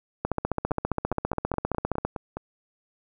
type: two click trains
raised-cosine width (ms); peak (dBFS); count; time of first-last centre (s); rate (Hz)
1; -17 / -11; 9 / 28; 0.71-2.37 / 0.25-2.05; 4.82 / 15
effects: none